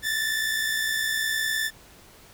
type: tone pair together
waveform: sawtooth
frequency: 1749 / 1808.6 Hz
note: A6 / A6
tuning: -11 / +47 cents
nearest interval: minor second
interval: 58 cents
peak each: -22 / -26 dBFS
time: 0.02-1.71 s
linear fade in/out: 50 ms
effects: pink hiss -51 dBFS RMS until 2.33 s